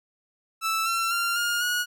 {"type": "tone with pitch steps", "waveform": "sawtooth", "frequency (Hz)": [1318.5, 1350.9, 1384.1, 1418, 1452.9], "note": ["E6", "E6", "F6", "F6", "F#6"], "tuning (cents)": [0, 42, -16, 26, -32], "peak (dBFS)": -20, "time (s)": [0.61, 1.86], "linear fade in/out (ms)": 50, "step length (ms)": 250, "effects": []}